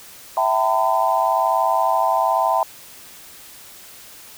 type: tone cluster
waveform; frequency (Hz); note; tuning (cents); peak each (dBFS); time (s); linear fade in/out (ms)
sine; 659 / 771 / 907 / 1008; E5 / G5 / A#5 / B5; -1 / -29 / -48 / +35; -21; 0.37-2.63; 2
effects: white hiss -42 dBFS RMS until 4.37 s